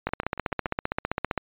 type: two click trains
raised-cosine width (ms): 0.5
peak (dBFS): -24 / -10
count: 5 / 21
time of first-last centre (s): 0.09-0.664 / 0.07-1.377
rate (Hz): 6.97 / 15.3
effects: resampled to 8000 Hz